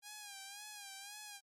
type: tone with vibrato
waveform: 5% pulse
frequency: 812 Hz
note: G#5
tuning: 39 cents flat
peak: -36 dBFS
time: 0.02-1.41 s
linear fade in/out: 50 ms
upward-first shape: sine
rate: 1.9 Hz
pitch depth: 72 cents each way
effects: MP3 64 kbps